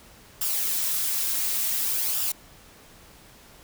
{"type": "noise with flanger", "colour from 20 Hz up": "blue", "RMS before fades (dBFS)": -26, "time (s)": [0.41, 2.32], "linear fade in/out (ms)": 5, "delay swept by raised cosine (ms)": [0.47, 4.07], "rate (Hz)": 0.56, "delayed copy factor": -0.5, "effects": ["pink hiss -51 dBFS RMS until 3.63 s"]}